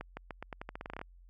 accelerating click train, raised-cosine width 0.5 ms, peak -25 dBFS, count 15, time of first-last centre 0.01-1.015 s, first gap 160 ms, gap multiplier 0.86, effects added 44 Hz sine -54 dBFS peak until 1.29 s

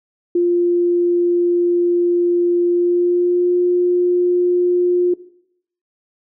sine tone with pitch glide, 349.2 to 355.5 Hz, F4 to F4, 0 to +31 cents, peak -12 dBFS, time 0.35-5.14 s, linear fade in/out 5 ms, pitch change +31 cents, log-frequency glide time 2.68-3.55 s, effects noise-tail reverb RT60 0.7 s tail -18 dB re dry

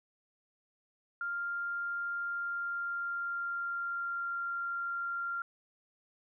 sine tone with pitch glide, 1396.9 to 1386.4 Hz, F6 to F6, 0 to -13 cents, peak -33 dBFS, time 1.21-5.42 s, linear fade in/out 2 ms, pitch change -13 cents, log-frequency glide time 2.18-4.33 s, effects none

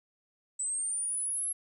sine linear sweep, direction up, 7902 to 11175 Hz, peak -30 dBFS, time 0.59-1.53 s, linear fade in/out 10 ms, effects none

